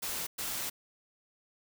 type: noise bursts at uneven times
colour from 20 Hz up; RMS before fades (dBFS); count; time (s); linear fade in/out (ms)
white; -36; 2; 0.02-0.27 / 0.38-0.7; 10
effects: none